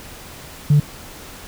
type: tone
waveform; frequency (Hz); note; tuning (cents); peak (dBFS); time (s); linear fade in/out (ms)
sine; 146.83; D3; 0; -8; 0.7-0.8; 5
effects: tanh soft clip ceiling -6 dBFS + pink hiss -38 dBFS RMS until 1.47 s